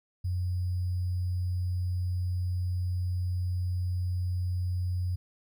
sine tone with sample-and-hold, 90 Hz, F#2, 47 cents flat, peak -27 dBFS, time 0.24-5.16 s, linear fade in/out 10 ms, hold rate 4900 Hz, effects none

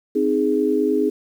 sine chord, Ab major, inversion first, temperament equal, 261.6 / 311.1 / 415.3 Hz, C4 / Eb4 / Ab4, 0 / 0 / 0 cents, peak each -22 / -21 / -19 dBFS, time 0.15-1.1 s, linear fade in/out 10 ms, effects 8-bit

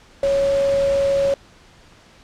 sine tone in noise, 554.4 Hz, C#5, in tune, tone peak -15 dBFS, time 0.23-1.34 s, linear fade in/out 2 ms, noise pink, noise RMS -32 dBFS, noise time 0.23-1.34 s, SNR +14 dB, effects pink hiss -49 dBFS RMS until 2.23 s + low-pass 6000 Hz 12 dB/octave

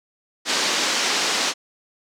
white band-pass noise, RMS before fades -22 dBFS, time 0.45-1.54 s, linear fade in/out 50 ms, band 210 to 6300 Hz, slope 24 dB/octave, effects none

